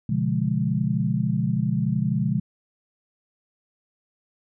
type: chord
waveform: sine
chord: B diminished seventh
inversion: none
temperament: equal with one note detuned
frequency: 123.47 / 144.14 / 174.61 / 207.7 Hz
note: B2 / D3 / F3 / Ab3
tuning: 0 / -32 / 0 / 0 cents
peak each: -26 dBFS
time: 0.09-2.4 s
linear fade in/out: 5 ms
effects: none